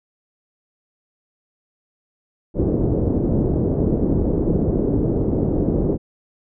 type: low-pass noise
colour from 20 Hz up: white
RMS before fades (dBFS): -19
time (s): 2.54-5.98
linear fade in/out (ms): 50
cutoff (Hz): 410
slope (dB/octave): 24
effects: none